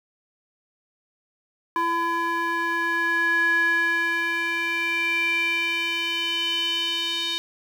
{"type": "tone with band-pass filter sweep", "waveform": "square", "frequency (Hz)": 336.4, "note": "E4", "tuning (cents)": 35, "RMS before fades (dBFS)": -24, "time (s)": [1.76, 7.38], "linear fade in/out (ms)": 0, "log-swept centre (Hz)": [1200, 3500], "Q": 6, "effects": ["8-bit"]}